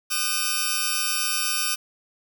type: tone cluster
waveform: 10% pulse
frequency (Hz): 1216 / 1518 / 2629 / 5550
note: D#6 / F#6 / E7 / F8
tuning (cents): -40 / +44 / -5 / -12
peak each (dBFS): -21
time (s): 0.1-1.76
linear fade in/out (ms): 20
effects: none